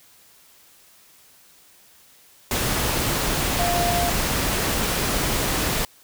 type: tone in noise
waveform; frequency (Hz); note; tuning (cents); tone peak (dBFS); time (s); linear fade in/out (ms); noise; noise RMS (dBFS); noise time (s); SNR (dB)
sine; 698.5; F5; 0; -22; 3.59-4.1; 2; pink; -23; 2.51-5.85; -2
effects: white hiss -53 dBFS RMS until 6.03 s